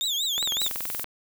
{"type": "tone with vibrato", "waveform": "35% pulse", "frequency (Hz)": 3569, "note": "A7", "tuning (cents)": 24, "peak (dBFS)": -23, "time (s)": [0.01, 0.68], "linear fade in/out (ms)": 0, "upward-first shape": "triangle", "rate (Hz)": 5.3, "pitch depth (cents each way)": 200}
{"type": "click train", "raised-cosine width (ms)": 0.3, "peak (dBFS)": -17, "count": 15, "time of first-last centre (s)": [0.38, 1.044], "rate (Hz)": 21.1}
{"type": "noise", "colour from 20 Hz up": "violet", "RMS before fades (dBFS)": -32, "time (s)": [0.6, 1.04], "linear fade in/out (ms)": 5}
{"effects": []}